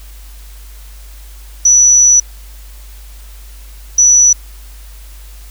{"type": "tone bursts at uneven times", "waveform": "sine", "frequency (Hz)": 5920, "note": "F#8", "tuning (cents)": 0, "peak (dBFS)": -4, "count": 2, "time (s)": [[1.65, 2.2], [3.98, 4.33]], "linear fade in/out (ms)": 5, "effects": ["added 50 Hz sine -31 dBFS peak until 5.5 s", "white hiss -42 dBFS RMS until 5.5 s"]}